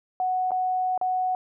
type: tone with dropouts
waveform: sine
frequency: 740 Hz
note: F#5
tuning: in tune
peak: -22 dBFS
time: 0.2-1.35 s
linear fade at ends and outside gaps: 1 ms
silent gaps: 0.508-0.517 / 0.977-1.013 s
effects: none